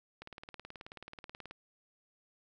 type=click train; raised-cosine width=0.3 ms; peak=-30 dBFS; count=25; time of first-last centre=0.22-1.51 s; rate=18.6 Hz; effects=none